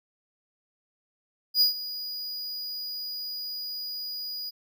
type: tone with ADSR envelope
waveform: square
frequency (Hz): 4908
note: D#8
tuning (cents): -25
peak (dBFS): -17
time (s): 1.54-4.51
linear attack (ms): 71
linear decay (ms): 120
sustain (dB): -16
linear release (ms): 25
effects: none